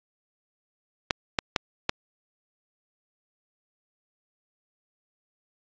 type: clicks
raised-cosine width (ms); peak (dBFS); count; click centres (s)
0.2; -4; 4; 1.108 / 1.388 / 1.562 / 1.894
effects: low-pass 5000 Hz 12 dB/octave + AAC 64 kbps